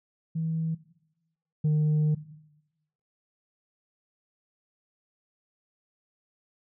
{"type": "tone pair in turn", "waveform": "sine", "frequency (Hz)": [161.5, 152.44], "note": ["E3", "D#3"], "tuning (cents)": [-35, -35], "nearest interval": "minor second", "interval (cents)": 100, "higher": "first", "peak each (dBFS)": [-26, -18], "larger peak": "second", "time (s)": [[0.35, 0.75], [1.64, 2.15]], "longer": "second", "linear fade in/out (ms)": 10, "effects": ["noise-tail reverb RT60 0.9 s tail -17 dB re dry", "tanh soft clip ceiling -20 dBFS"]}